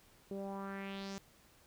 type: tone with low-pass filter sweep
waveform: sawtooth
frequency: 196 Hz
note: G3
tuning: in tune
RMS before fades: -43 dBFS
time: 0.31-1.18 s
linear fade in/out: 0 ms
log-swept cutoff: 440 to 6800 Hz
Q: 3.1
effects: pink hiss -65 dBFS RMS until 1.66 s